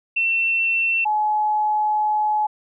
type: tone pair in turn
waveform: sine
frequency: 2697 / 849.5 Hz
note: E7 / G#5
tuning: +39 / +39 cents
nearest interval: octave + minor sixth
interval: 2000 cents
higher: first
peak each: -17 dBFS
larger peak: neither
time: 0.16-1.05 / 1.05-2.47 s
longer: second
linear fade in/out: 10 ms
effects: none